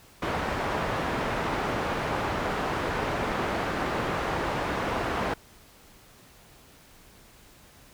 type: low-pass noise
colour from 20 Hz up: white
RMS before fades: -29 dBFS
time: 0.22-5.34 s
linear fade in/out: 5 ms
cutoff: 1200 Hz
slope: 12 dB/octave
effects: pink hiss -54 dBFS RMS until 7.93 s